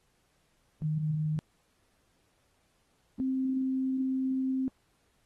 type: tone pair in turn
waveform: sine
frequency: 154 / 262.5 Hz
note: D#3 / C4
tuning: -17 / +6 cents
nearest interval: major sixth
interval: 923 cents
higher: second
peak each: -27 dBFS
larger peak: neither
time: 0.82-1.39 / 3.2-4.68 s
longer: second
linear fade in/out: 0 ms
effects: pink hiss -72 dBFS RMS until 5.25 s + AAC 32 kbps